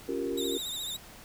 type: chord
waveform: sine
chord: G half-diminished seventh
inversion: second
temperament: equal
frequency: 277.2 / 349.2 / 392 / 466.2 Hz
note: Db4 / F4 / G4 / Bb4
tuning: 0 / 0 / 0 / 0 cents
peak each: -35 dBFS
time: 0.08-0.58 s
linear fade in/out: 10 ms
type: tone with vibrato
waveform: sawtooth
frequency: 3710 Hz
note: A#7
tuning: 9 cents flat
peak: -31 dBFS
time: 0.37-0.97 s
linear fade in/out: 10 ms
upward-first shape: sine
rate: 14 Hz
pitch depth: 74 cents each way
effects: pink hiss -50 dBFS RMS until 1.24 s